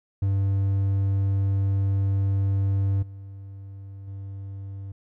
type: tone with level steps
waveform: triangle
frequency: 98 Hz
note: G2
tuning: in tune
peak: -18 / -35 / -31 dBFS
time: 0.22-4.92 s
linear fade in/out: 5 ms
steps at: 3.02 / 4.07 s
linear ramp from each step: 10 ms
effects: none